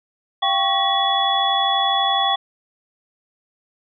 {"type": "tone cluster", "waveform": "sine", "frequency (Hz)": [691, 783, 1112, 1919, 3398], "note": ["F5", "G5", "C#6", "A#6", "G#7"], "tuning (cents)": [-19, -2, 5, 50, 39], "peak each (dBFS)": [-28, -20, -23, -29, -20], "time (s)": [0.42, 2.36], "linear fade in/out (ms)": 10, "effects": []}